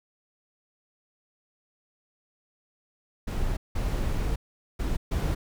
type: noise bursts at uneven times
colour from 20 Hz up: brown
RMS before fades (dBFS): -27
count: 4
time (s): 3.27-3.57 / 3.75-4.36 / 4.79-4.97 / 5.11-5.35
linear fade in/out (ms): 10
effects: none